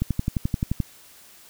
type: click train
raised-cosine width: 5 ms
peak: -10 dBFS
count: 10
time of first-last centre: 0.02-0.803 s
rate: 11.5 Hz
effects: white hiss -50 dBFS RMS until 1.49 s